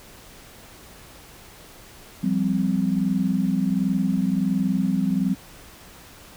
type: chord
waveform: sine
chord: F suspended second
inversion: none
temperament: equal with one note detuned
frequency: 174.61 / 196 / 258.2 Hz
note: F3 / G3 / C4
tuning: 0 / 0 / -23 cents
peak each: -25 / -22 / -25 dBFS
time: 2.23-5.35 s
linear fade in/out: 10 ms
effects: pink hiss -46 dBFS RMS until 6.36 s